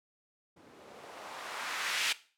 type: noise with low-pass filter sweep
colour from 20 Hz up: violet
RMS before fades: -38 dBFS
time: 0.56-2.13 s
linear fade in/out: 10 ms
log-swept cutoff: 270 to 2700 Hz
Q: 1.2
effects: noise-tail reverb RT60 0.4 s tail -18 dB re dry